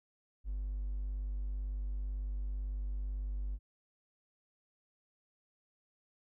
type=tone with hard clipping; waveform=triangle; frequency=49 Hz; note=G1; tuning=in tune; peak=-35 dBFS; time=0.44-3.59 s; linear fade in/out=50 ms; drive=4 dB; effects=none